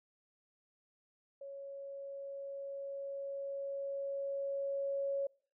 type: tone with level ramp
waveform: sine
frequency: 554.4 Hz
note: C#5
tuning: in tune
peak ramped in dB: -44 to -32 dBFS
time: 1.41-5.27 s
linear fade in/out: 5 ms
effects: noise-tail reverb RT60 0.5 s tail -26 dB re dry